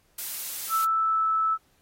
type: noise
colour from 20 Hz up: blue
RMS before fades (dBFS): -33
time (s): 0.18-0.85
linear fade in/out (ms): 5
type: tone with pitch glide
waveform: sine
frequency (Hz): 1318.5 to 1310.1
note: E6 to E6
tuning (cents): 0 to -11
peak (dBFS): -21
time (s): 0.69-1.58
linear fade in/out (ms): 50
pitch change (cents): -11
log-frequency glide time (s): 0.93-1.28
effects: pink hiss -66 dBFS RMS until 1.81 s + AAC 48 kbps